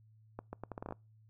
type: accelerating click train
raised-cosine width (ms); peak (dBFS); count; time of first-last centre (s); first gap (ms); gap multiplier
1; -27; 10; 0.39-0.924; 140; 0.76
effects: noise-tail reverb RT60 0.3 s tail -26 dB re dry + added 109 Hz sine -60 dBFS peak until 1.29 s